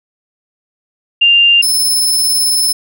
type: tone pair in turn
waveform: sine / 20% pulse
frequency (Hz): 2794 / 5247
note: F7 / E8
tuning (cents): 0 / -9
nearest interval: major seventh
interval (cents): 1091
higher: second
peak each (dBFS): -5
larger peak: neither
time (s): 1.21-1.62 / 1.62-2.73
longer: second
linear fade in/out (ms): 10
effects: none